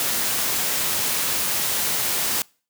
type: noise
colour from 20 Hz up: white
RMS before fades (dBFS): -23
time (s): 0-2.42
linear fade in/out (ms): 0
effects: noise-tail reverb RT60 0.4 s tail -26 dB re dry + high-pass 80 Hz 12 dB/octave